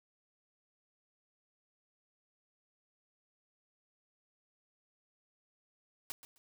white noise with echo, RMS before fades -41 dBFS, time 6.1-6.12 s, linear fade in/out 0 ms, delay 130 ms, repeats 2, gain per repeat -13 dB, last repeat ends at 6.38 s, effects none

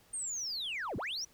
sine linear two-way sweep, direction down then up, 8870 to 54.3 to 6030 Hz, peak -33 dBFS, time 0.13-1.25 s, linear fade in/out 10 ms, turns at 0.97 s, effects tanh soft clip ceiling -33 dBFS + pink hiss -64 dBFS RMS until 1.33 s

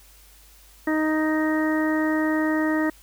harmonic tone, 311.5 Hz, D#4, 2 cents sharp, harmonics 1 / 2 / 3 / 4 / 5 / 6, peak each -21 / -29 / -33 / -34 / -37 / -29 dBFS, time 0.87-2.9 s, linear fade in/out 5 ms, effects added 50 Hz sine -52 dBFS peak until 3.02 s + white hiss -53 dBFS RMS until 3.02 s

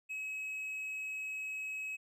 triangle tone, 2560 Hz, D#7, 49 cents sharp, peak -36 dBFS, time 0.09-1.97 s, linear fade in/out 20 ms, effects none

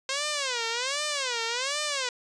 5% pulse tone with vibrato, 523.3 Hz, C5, in tune, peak -16 dBFS, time 0.09-2.09 s, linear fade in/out 2 ms, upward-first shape sine, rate 1.3 Hz, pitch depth 240 cents each way, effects resampled to 22050 Hz

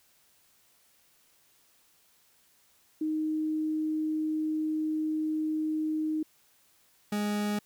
sine / 40% pulse tone pair in turn, 311.1 / 207.6 Hz, D#4 / G#3, 0 / 0 cents, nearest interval perfect fifth, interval 700 cents, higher first, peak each -27 dBFS, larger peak neither, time 3.01-6.23 / 7.12-7.59 s, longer first, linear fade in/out 5 ms, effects white hiss -65 dBFS RMS until 7.65 s

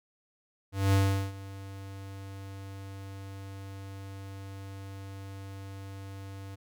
square tone with ADSR envelope, 97.6 Hz, G2, 7 cents flat, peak -21 dBFS, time 0.72-6.56 s, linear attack 210 ms, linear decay 390 ms, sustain -20 dB, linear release 18 ms, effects none

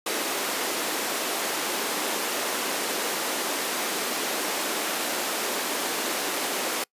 pink high-pass noise, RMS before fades -28 dBFS, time 0.06-6.84 s, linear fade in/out 5 ms, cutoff 280 Hz, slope 24 dB/octave, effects noise-tail reverb RT60 0.1 s tail -26 dB re dry + resampled to 32000 Hz

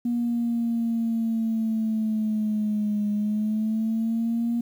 sine linear two-way sweep, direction down then up, 239.3 to 207.2 to 236.7 Hz, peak -21 dBFS, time 0.05-4.61 s, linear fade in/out 5 ms, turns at 3.1 s, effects tanh soft clip ceiling -18 dBFS + 9-bit

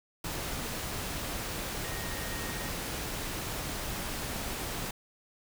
sine tone in noise, 1864.7 Hz, A#6, in tune, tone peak -44 dBFS, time 1.84-2.69 s, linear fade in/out 5 ms, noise pink, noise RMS -36 dBFS, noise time 0.24-4.91 s, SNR -11 dB, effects none

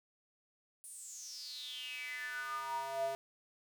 square tone with high-pass filter sweep, 135.4 Hz, C#3, 40 cents flat, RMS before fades -42 dBFS, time 0.84-3.15 s, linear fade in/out 0 ms, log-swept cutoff 9800 to 580 Hz, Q 8.7, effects none

